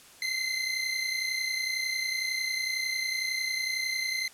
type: tone pair together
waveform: 25% pulse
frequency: 2057 / 2088 Hz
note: C7 / C7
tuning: -30 / -4 cents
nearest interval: unison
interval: 26 cents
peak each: -27 / -29 dBFS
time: 0.22-4.28 s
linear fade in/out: 2 ms
effects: white hiss -53 dBFS RMS until 4.33 s + low-pass 11000 Hz 12 dB/octave